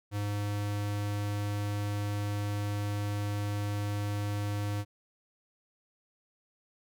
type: tone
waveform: square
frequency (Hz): 102.8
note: G#2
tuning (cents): -17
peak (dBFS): -31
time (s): 0.11-4.85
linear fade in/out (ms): 50
effects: none

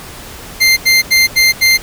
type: tone bursts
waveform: 25% pulse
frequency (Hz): 2093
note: C7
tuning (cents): 0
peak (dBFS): -3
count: 5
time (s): 0.6-1.778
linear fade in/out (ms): 20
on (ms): 170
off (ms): 82
effects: pink hiss -31 dBFS RMS until 1.82 s

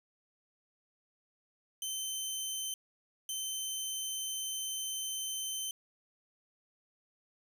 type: tone bursts at uneven times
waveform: 15% pulse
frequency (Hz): 3084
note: G7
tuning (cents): -29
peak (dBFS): -28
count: 2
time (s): 1.82-2.74 / 3.29-5.71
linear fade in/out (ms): 2
effects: none

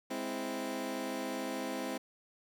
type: chord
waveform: 20% pulse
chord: Ab augmented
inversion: none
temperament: equal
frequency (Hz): 207.7 / 261.6 / 329.6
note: Ab3 / C4 / E4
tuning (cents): 0 / 0 / 0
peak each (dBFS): -38 / -33 / -36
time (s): 0.1-1.98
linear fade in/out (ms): 10
effects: none

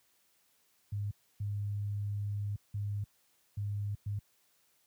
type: tone bursts at uneven times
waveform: sine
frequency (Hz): 102.3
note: G#2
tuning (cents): -26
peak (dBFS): -32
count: 5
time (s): 0.92-1.11 / 1.4-2.56 / 2.74-3.04 / 3.57-3.95 / 4.06-4.19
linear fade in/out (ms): 5
effects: white hiss -71 dBFS RMS until 4.86 s + high-pass 60 Hz 12 dB/octave

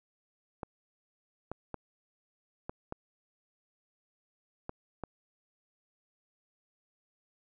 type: clicks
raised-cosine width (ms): 1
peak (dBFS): -23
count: 7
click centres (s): 0.632 / 1.516 / 1.743 / 2.695 / 2.924 / 4.694 / 5.037
effects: none

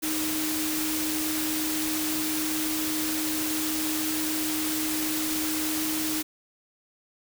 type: tone in noise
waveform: sine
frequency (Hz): 311.1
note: D#4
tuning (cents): 0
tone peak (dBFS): -29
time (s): 0.02-6.23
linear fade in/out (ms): 20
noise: white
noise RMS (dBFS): -30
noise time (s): 0.02-6.23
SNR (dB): -2
effects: none

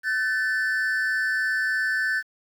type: tone pair together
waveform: triangle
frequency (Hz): 1516.8 / 1760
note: F#6 / A6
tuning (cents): +43 / 0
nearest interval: minor third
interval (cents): 257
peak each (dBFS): -23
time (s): 0.03-2.23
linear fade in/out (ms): 50
effects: 9-bit

